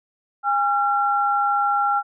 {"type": "tone pair together", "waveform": "sine", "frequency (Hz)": [813.5, 1367], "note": ["G#5", "F6"], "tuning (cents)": [-36, -37], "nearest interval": "major sixth", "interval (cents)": 899, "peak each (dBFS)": -20, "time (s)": [0.43, 2.03], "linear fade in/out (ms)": 50, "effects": []}